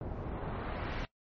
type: noise with low-pass filter sweep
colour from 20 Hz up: pink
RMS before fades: -38 dBFS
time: 0.01-1.05 s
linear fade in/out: 0 ms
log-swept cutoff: 580 to 2700 Hz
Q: 0.78
effects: noise-tail reverb RT60 0.1 s tail -19 dB re dry + MP3 32 kbps